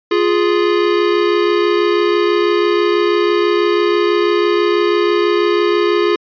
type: tone pair together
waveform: square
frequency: 349.2 / 415.3 Hz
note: F4 / G#4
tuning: 0 / 0 cents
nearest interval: minor third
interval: 300 cents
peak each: -15 dBFS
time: 0.11-6.16 s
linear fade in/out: 5 ms
effects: resampled to 11025 Hz

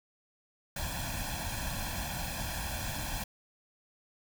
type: noise with comb filter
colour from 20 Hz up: pink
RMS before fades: -36 dBFS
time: 0.76-3.24 s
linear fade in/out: 5 ms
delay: 1.2 ms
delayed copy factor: +0.95
effects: none

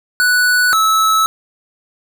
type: tone pair in turn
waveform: square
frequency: 1480 / 1301.9 Hz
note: F#6 / E6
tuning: 0 / -22 cents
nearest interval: major second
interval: 222 cents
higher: first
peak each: -11 / -11 dBFS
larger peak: neither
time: 0.2-0.73 / 0.73-1.26 s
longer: neither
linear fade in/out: 0 ms
effects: none

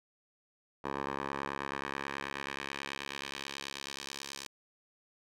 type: tone with band-pass filter sweep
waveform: 10% pulse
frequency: 69.3 Hz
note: C#2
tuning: in tune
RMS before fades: -40 dBFS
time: 0.84-4.47 s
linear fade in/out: 5 ms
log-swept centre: 910 to 5500 Hz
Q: 1.1
effects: none

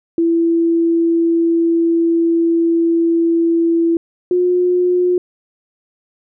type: tone pair in turn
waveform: sine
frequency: 334 / 358.6 Hz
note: E4 / F4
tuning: +23 / +46 cents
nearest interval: minor second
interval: 123 cents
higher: second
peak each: -11 dBFS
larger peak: neither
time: 0.18-3.97 / 4.31-5.18 s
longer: first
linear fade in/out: 2 ms
effects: none

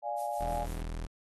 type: chord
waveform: sine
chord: D diminished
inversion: none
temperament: equal with one note detuned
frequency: 587.3 / 700.9 / 830.6 Hz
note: D5 / F5 / Ab5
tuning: 0 / +6 / 0 cents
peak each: -37 / -36 / -35 dBFS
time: 0.02-0.67 s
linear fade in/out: 50 ms
type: noise with tremolo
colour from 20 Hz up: violet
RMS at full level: -45 dBFS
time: 0.17-0.82 s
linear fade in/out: 10 ms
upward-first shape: triangle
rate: 6 Hz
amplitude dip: 75%
type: tone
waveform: 35% pulse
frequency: 40.57 Hz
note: E1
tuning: 27 cents flat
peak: -33 dBFS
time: 0.4-1.07 s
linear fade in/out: 10 ms
effects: AAC 32 kbps

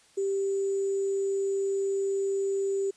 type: tone with sample-and-hold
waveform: sine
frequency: 392 Hz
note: G4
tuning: in tune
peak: -25 dBFS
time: 0.17-2.91 s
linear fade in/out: 10 ms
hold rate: 7350 Hz
effects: white hiss -60 dBFS RMS until 2.96 s + resampled to 22050 Hz

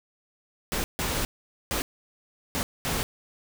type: noise bursts at uneven times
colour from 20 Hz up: pink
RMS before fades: -28 dBFS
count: 5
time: 0.72-0.84 / 0.99-1.25 / 1.71-1.82 / 2.55-2.63 / 2.85-3.03 s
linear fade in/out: 0 ms
effects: none

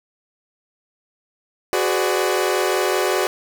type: chord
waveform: sawtooth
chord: G# half-diminished seventh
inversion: third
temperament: equal with one note detuned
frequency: 370 / 415.3 / 503.4 / 587.3 Hz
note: F#4 / G#4 / B4 / D5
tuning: 0 / 0 / +33 / 0 cents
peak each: -17 / -20 / -21 / -21 dBFS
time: 1.73-3.27 s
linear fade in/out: 0 ms
effects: 8-bit

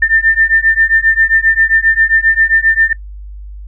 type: beating tone pair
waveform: sine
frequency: 1792 / 1799.5 Hz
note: A6 / A6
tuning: +31 / +38 cents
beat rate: 7.5 Hz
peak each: -11 dBFS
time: 0.02-2.93 s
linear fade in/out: 5 ms
effects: noise-tail reverb RT60 0.1 s tail -23 dB re dry + added 50 Hz sine -26 dBFS peak until 3.67 s

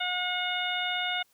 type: harmonic tone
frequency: 723 Hz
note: F#5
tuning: 40 cents flat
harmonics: 1 / 2 / 3 / 4 / 5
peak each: -34 / -34 / -34 / -34 / -34 dBFS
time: 0-1.23 s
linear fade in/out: 10 ms
effects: white hiss -67 dBFS RMS until 1.33 s

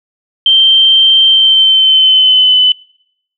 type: tone with pitch glide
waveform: sine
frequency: 3136 to 3013 Hz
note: G7 to F#7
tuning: 0 to +31 cents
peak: -4 dBFS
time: 0.46-2.72 s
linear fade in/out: 2 ms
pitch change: -69 cents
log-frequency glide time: 1.27-2.61 s
effects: noise-tail reverb RT60 0.7 s tail -24 dB re dry

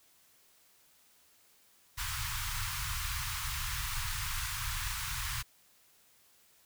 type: band-stop noise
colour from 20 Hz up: pink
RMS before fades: -36 dBFS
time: 1.97-5.43 s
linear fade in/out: 20 ms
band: 130 to 970 Hz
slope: 48 dB/octave
effects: white hiss -65 dBFS RMS until 6.65 s

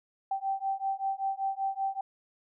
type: beating tone pair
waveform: sine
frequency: 776 / 781.2 Hz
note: G5 / G5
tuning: -18 / -6 cents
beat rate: 5.2 Hz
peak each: -32 / -32 dBFS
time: 0.31-2.01 s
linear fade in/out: 5 ms
effects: none

